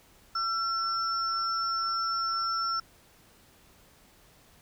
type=tone pair together; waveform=sine; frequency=1349 / 5396 Hz; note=E6 / E8; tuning=+40 / +40 cents; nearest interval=2 octaves; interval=2400 cents; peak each=-28 / -33 dBFS; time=0.35-2.8 s; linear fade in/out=5 ms; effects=pink hiss -59 dBFS RMS until 4.61 s